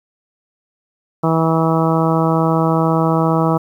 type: harmonic tone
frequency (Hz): 162.3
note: E3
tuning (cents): -27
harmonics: 1 / 2 / 3 / 4 / 5 / 6 / 7 / 8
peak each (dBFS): -16 / -19 / -21 / -22 / -23 / -24 / -24 / -25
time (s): 1.23-3.58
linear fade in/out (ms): 10
effects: 8-bit